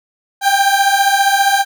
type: beating tone pair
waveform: 30% pulse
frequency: 784 / 799 Hz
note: G5 / G5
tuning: 0 / +33 cents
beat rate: 15 Hz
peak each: -11 dBFS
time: 0.41-1.65 s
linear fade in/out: 50 ms
effects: none